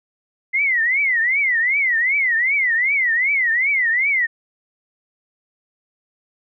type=tone with vibrato; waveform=sine; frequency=2034 Hz; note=C7; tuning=50 cents flat; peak=-15 dBFS; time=0.53-4.27 s; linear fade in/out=20 ms; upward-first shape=triangle; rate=2.6 Hz; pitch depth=240 cents each way; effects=none